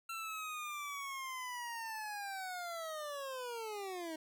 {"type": "linear sweep", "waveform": "25% pulse", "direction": "down", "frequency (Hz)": [1354, 311.1], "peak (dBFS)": -37, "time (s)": [0.09, 4.16], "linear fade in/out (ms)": 5, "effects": []}